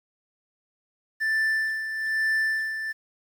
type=tone with tremolo; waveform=triangle; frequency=1767 Hz; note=A6; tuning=7 cents sharp; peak=-19 dBFS; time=1.2-2.93 s; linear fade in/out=20 ms; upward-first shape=sine; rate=1.1 Hz; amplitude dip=60%; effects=9-bit